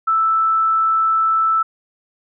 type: tone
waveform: sine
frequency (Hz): 1319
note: E6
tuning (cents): +1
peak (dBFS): -13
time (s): 0.07-1.63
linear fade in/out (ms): 10
effects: none